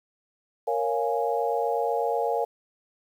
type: chord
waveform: sine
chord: Bb minor seventh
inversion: none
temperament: equal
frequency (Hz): 466.2 / 554.4 / 698.5 / 830.6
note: Bb4 / Db5 / F5 / Ab5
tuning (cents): 0 / 0 / 0 / 0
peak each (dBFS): -27 / -30 / -29 / -29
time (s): 0.67-2.45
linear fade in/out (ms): 10
effects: 9-bit

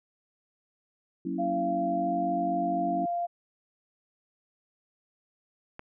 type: chord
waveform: sine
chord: F# dominant seventh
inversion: none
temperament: equal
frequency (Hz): 185 / 233.1 / 277.2 / 329.6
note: F#3 / A#3 / C#4 / E4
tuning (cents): 0 / 0 / 0 / 0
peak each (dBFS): -35 / -39 / -33 / -34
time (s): 1.25-3.06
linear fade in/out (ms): 5
type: tone with pitch glide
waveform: sine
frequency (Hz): 687 to 694.6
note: F5 to F5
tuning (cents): -29 to -10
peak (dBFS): -27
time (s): 1.38-3.27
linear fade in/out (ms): 20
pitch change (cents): +19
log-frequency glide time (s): 1.95-2.11
type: click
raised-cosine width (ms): 0.5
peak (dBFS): -25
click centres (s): 5.794
effects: none

